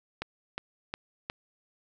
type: click train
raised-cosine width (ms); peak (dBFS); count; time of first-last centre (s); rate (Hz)
0.3; -17; 4; 0.22-1.299; 2.78
effects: none